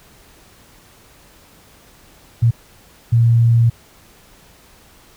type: tone bursts at uneven times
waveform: sine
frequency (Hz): 116.54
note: A#2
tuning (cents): 0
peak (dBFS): -9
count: 2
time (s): 2.42-2.51 / 3.12-3.7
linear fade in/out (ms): 10
effects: pink hiss -48 dBFS RMS until 5.16 s